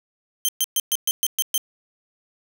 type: tone bursts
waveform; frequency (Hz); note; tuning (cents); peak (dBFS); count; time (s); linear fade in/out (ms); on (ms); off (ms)
10% pulse; 3136; G7; 0; -10; 8; 0.45-1.578; 0; 36; 120
effects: none